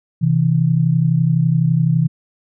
sine tone pair together, 130.81 / 162.72 Hz, C3 / E3, 0 / -22 cents, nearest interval major third, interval 378 cents, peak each -16 / -14 dBFS, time 0.21-2.08 s, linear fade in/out 20 ms, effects none

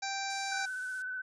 harmonic tone, 784 Hz, G5, in tune, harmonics 1 / 2 / 3 / 5 / 6 / 7 / 8 / 9, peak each -37 / -40 / -42 / -44 / -45 / -45 / -46 / -47 dBFS, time 0.02-0.66 s, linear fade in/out 10 ms
violet noise, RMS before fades -46 dBFS, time 0.3-1.02 s, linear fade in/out 0 ms
sine tone with vibrato, 1510 Hz, F#6, 35 cents sharp, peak -35 dBFS, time 0.51-1.22 s, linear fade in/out 10 ms, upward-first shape square, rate 16 Hz, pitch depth 18 cents each way
effects resampled to 22050 Hz

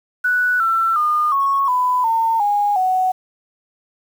sine tone with pitch steps, 1480 / 1341.6 / 1216.1 / 1102.4 / 999.3 / 905.8 / 821.1 / 744.3 Hz, F#6 / E6 / D#6 / C#6 / B5 / A#5 / G#5 / F#5, 0 / +30 / -40 / -10 / +20 / -50 / -20 / +10 cents, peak -14 dBFS, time 0.24-3.12 s, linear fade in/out 10 ms, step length 360 ms, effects 7-bit

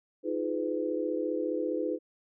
sine chord, F half-diminished seventh, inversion third, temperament just, 314.3 / 349.2 / 419.1 / 502.9 Hz, Eb4 / F4 / Ab4 / Cb5, +18 / 0 / +16 / +31 cents, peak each -33 / -35 / -35 / -33 dBFS, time 0.23-1.99 s, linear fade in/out 50 ms, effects none

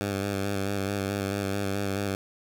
10% pulse tone with vibrato, 99.1 Hz, G2, 19 cents sharp, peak -19 dBFS, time 0.01-2.15 s, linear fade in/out 0 ms, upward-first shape square, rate 4.6 Hz, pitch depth 29 cents each way, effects none

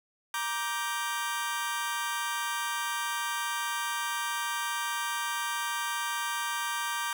sawtooth chord, G minor, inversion first, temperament just, 940.8 / 1176 / 1568 Hz, Bb5 / D6 / G6, +16 / +2 / 0 cents, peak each -31 dBFS, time 0.34-7.13 s, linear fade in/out 2 ms, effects none

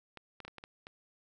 clicks, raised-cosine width 0.3 ms, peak -30 dBFS, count 7, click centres 0.173 / 0.403 / 0.45 / 0.48 / 0.583 / 0.639 / 0.869 s, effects none

